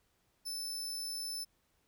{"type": "tone", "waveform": "sawtooth", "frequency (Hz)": 5274, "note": "E8", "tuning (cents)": 0, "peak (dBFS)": -35, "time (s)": [0.45, 1.45], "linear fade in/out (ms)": 20, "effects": ["pink hiss -75 dBFS RMS until 1.87 s"]}